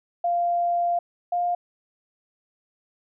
sine tone pair in turn, 695 / 704.3 Hz, F5 / F5, -9 / +14 cents, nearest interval unison, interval 23 cents, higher second, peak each -20 / -21 dBFS, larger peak first, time 0.24-0.99 / 1.32-1.55 s, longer first, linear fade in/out 5 ms, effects none

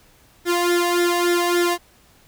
sawtooth tone with flanger, 349.2 Hz, F4, in tune, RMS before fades -19 dBFS, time 0.45-1.78 s, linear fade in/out 50 ms, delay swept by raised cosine 0.54 to 1.08 ms, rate 3.5 Hz, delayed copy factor +0.85, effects pink hiss -54 dBFS RMS until 2.27 s

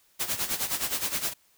white noise with tremolo, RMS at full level -27 dBFS, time 0.19-1.34 s, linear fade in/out 20 ms, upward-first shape sine, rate 9.6 Hz, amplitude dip 75%, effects white hiss -64 dBFS RMS until 1.57 s

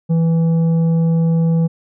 sine tone with tanh clipping, 164.81 Hz, E3, in tune, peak -13 dBFS, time 0.09-1.68 s, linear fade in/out 20 ms, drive 7 dB, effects none

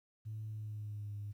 sine tone with pitch glide, 108.6 to 102.92 Hz, A2 to G#2, -22 to -15 cents, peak -39 dBFS, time 0.25-1.33 s, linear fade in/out 20 ms, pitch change -93 cents, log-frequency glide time 0.46-1.14 s, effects tanh soft clip ceiling -36 dBFS + 12-bit

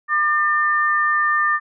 sine tone pair together, 1200 / 1798 Hz, D6 / A6, +37 / +37 cents, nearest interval perfect fifth, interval 700 cents, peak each -18 dBFS, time 0.08-1.6 s, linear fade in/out 50 ms, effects none

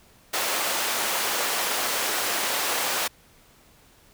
pink high-pass noise, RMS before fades -26 dBFS, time 0.33-3.08 s, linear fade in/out 10 ms, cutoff 570 Hz, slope 12 dB/octave, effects pink hiss -56 dBFS RMS until 4.13 s

